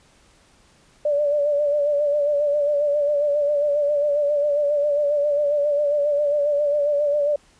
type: tone with vibrato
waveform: sine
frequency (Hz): 583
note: D5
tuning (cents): -13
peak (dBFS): -17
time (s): 1.05-7.36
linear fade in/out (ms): 5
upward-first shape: sine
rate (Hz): 7.4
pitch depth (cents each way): 45
effects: pink hiss -56 dBFS RMS until 7.59 s + resampled to 22050 Hz

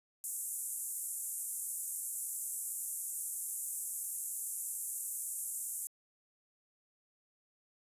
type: band-pass noise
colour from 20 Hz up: pink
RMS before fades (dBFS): -40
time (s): 0.24-5.87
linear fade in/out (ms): 0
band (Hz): 7600 to 13000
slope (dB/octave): 48
effects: resampled to 32000 Hz

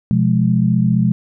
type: chord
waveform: sine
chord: F diminished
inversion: second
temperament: just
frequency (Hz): 125.72 / 174.61 / 209.5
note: Cb3 / F3 / Ab3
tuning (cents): +31 / 0 / +15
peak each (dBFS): -16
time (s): 0.11-1.12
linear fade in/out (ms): 0
effects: none

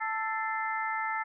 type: harmonic tone with a mistuned harmonic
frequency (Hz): 441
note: A4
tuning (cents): +4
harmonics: 2 / 3 / 4 / 5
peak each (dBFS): -33 / -35 / -36 / -37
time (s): 0-1.24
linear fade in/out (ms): 20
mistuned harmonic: 5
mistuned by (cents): -100
effects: none

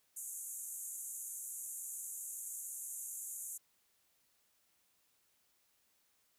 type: band-pass noise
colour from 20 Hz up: pink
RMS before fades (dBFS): -45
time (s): 0.16-3.58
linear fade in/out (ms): 10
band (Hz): 6600 to 13000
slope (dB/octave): 96
effects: white hiss -75 dBFS RMS until 6.38 s

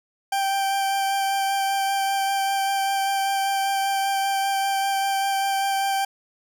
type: tone with vibrato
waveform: 40% pulse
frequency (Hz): 784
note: G5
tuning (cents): 0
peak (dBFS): -20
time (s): 0.32-6.05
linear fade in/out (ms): 5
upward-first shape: sine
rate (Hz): 5.1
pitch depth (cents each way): 11
effects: none

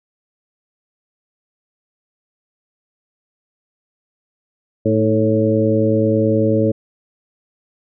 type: harmonic tone with a mistuned harmonic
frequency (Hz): 110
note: A2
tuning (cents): 0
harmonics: 1 / 2 / 3 / 4 / 5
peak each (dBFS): -19 / -19 / -19 / -19 / -19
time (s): 4.85-6.72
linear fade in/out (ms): 10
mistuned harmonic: 3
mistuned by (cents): -45
effects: none

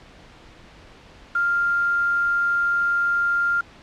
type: tone with quantisation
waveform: sine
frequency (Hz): 1396.9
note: F6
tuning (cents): 0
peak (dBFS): -18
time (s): 1.35-3.61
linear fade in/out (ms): 5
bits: 6
effects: pink hiss -47 dBFS RMS until 3.82 s + low-pass 4000 Hz 12 dB/octave

